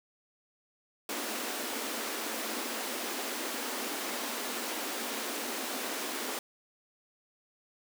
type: high-pass noise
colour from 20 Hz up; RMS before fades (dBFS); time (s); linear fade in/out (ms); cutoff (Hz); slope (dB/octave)
pink; -36; 1.09-6.39; 2; 220; 96
effects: none